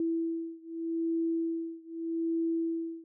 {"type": "beating tone pair", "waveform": "sine", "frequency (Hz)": [329.8, 330.62], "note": ["E4", "E4"], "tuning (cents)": [1, 5], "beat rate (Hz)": 0.82, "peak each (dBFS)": [-32, -33], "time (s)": [0, 3.04], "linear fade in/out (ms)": 2, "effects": []}